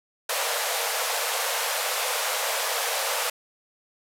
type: band-pass noise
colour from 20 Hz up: pink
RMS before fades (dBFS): -27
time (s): 0.29-3.3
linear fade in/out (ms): 5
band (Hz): 460 to 15000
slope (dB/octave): 96
effects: none